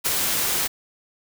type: noise with ADSR envelope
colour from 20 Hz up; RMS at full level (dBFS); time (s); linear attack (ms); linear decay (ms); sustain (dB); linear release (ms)
white; -20; 0.04-0.68; 27; 5; -3; 18
effects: none